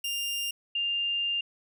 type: tone pair in turn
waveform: sawtooth / sine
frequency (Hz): 2800 / 2800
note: F7 / F7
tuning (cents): +4 / +4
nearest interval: unison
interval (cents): 0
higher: neither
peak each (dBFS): -26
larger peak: neither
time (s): 0.04-0.51 / 0.75-1.41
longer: second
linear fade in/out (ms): 5
effects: none